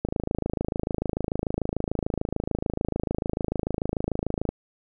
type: click train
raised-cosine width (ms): 2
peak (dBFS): -12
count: 120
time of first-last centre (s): 0.05-4.49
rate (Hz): 26.8
effects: none